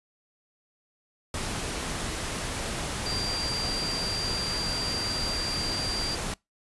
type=tone in noise; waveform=sine; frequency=4731 Hz; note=D8; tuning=12 cents sharp; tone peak=-30 dBFS; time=3.06-6.15 s; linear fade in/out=2 ms; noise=pink; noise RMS=-32 dBFS; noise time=1.34-6.34 s; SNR=-1 dB; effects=noise-tail reverb RT60 0.2 s tail -25 dB re dry + resampled to 24000 Hz